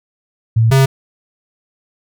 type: tone pair in turn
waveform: sine / square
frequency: 113.1 / 134.5 Hz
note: A2 / C3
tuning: +48 / +48 cents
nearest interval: minor third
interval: 300 cents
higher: second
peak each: -8 dBFS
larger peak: neither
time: 0.56-0.71 / 0.71-0.86 s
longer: neither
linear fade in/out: 10 ms
effects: none